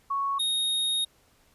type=tone pair in turn; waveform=sine / square; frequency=1108.7 / 3729 Hz; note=C#6 / A#7; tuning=0 / 0 cents; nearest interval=octave + major sixth; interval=2100 cents; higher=second; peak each=-25 dBFS; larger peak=neither; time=0.1-0.39 / 0.39-1.05 s; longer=second; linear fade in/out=10 ms; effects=pink hiss -63 dBFS RMS until 1.54 s + resampled to 32000 Hz